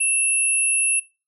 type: tone pair together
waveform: sine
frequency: 2666 / 10676 Hz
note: E7 / E9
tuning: +19 / +21 cents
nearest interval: 2 octaves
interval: 2402 cents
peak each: -23 / -19 dBFS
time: 0-1 s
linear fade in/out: 10 ms
effects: noise-tail reverb RT60 0.3 s tail -22 dB re dry